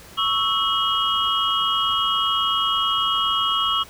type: tone cluster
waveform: sine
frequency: 1113 / 1315 / 2904 / 3246 Hz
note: C#6 / E6 / F#7 / G#7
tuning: +7 / -5 / -33 / -40 cents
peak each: -24 dBFS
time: 0.17-3.84 s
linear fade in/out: 20 ms
effects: pink hiss -44 dBFS RMS until 3.89 s